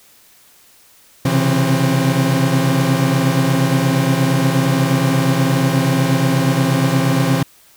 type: tone cluster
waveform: 40% pulse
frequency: 130.1 / 138.5 / 167.2 / 266.1 Hz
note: C3 / C#3 / E3 / C4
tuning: -9 / -1 / +25 / +29 cents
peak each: -18 dBFS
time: 1.25-7.43 s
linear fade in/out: 5 ms
effects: white hiss -49 dBFS RMS until 7.76 s